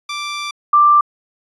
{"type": "tone pair in turn", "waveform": ["15% pulse", "sine"], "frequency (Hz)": [1174.7, 1180.1], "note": ["D6", "D6"], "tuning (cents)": [0, 8], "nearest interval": "unison", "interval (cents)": 8, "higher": "second", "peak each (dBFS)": [-16, -7], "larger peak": "second", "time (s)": [[0.09, 0.51], [0.73, 1.01]], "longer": "first", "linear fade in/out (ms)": 5, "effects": ["resampled to 22050 Hz"]}